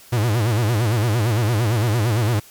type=tone with vibrato; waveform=45% pulse; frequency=112.2 Hz; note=A2; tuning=34 cents sharp; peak=-16 dBFS; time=0.12-2.4 s; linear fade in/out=10 ms; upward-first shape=sine; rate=8.8 Hz; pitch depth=170 cents each way; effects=white hiss -46 dBFS RMS until 2.5 s + MP3 96 kbps